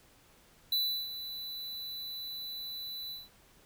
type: tone with ADSR envelope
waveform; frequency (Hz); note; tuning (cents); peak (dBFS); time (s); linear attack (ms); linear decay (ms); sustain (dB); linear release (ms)
square; 3978; B7; +12; -27; 0.72-3.29; 4; 350; -12; 180
effects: pink hiss -62 dBFS RMS until 3.65 s